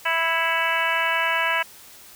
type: harmonic tone with a mistuned harmonic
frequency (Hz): 329.6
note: E4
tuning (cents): 0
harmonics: 2 / 3 / 4 / 5 / 6 / 7 / 8 / 9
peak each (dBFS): -30 / -26 / -30 / -25 / -30 / -28 / -28 / -31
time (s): 0.05-1.63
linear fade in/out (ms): 10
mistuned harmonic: 7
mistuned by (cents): -42
effects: white hiss -46 dBFS RMS until 2.15 s